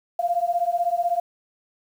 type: beating tone pair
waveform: sine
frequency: 687 / 703 Hz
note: F5 / F5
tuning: -29 / +11 cents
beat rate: 16 Hz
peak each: -23 dBFS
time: 0.19-1.2 s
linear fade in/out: 5 ms
effects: 8-bit